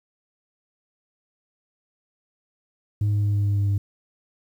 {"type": "tone with pitch steps", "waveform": "sine", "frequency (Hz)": [103.83, 103.17, 102.52, 101.87, 101.22, 100.58, 99.95], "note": ["G#2", "G#2", "G#2", "G#2", "G#2", "G2", "G2"], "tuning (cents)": [0, -11, -22, -33, -44, 45, 34], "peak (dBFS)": -16, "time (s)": [3.01, 3.78], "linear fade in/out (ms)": 5, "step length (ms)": 110, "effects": ["tanh soft clip ceiling -18 dBFS", "9-bit"]}